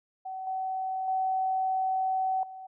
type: tone with level steps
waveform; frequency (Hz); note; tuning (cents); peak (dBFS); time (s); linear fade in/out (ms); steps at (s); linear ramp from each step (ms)
sine; 757; F#5; +39; -34 / -29 / -25 / -40; 0.25-2.67; 10; 0.47 / 1.08 / 2.43; 2
effects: none